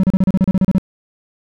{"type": "tone bursts", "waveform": "triangle", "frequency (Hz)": 189.3, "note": "F#3", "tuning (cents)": 40, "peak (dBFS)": -7, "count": 12, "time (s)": [0, 0.782], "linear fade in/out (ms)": 0, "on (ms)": 34, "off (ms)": 34, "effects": []}